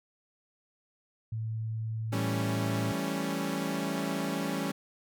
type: tone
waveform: sine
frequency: 111.2 Hz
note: A2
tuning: 19 cents sharp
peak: -31 dBFS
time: 1.32-2.92 s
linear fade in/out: 5 ms
type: chord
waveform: sawtooth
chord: A dominant seventh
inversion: second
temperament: equal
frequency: 164.81 / 196 / 220 / 277.2 Hz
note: E3 / G3 / A3 / C#4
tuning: 0 / 0 / 0 / 0 cents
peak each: -33 / -31 / -35 / -30 dBFS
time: 2.12-4.72 s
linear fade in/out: 10 ms
effects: none